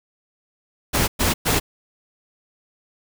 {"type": "noise bursts", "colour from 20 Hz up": "pink", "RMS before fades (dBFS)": -19, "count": 3, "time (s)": [0.93, 1.6], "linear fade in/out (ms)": 20, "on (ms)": 150, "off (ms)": 110, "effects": []}